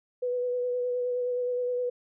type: tone with vibrato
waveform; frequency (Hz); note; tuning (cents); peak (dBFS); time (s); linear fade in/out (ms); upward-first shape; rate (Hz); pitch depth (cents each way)
sine; 493.9; B4; 0; -26; 0.22-1.9; 10; sine; 9.6; 18
effects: none